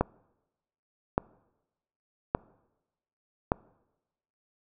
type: click train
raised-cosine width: 1 ms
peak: -9 dBFS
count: 4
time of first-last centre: 0.01-3.519 s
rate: 0.855 Hz
effects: noise-tail reverb RT60 1.0 s tail -24 dB re dry